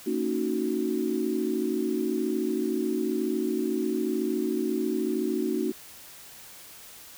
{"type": "chord", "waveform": "sine", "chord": "D# minor seventh", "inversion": "second", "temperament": "equal with one note detuned", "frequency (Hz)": [229.1, 277.2, 311.1, 370], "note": ["A#3", "C#4", "D#4", "F#4"], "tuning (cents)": [-30, 0, 0, 0], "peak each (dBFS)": [-31, -32, -30, -29], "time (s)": [0.06, 5.72], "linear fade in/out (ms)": 10, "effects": ["white hiss -47 dBFS RMS until 7.17 s"]}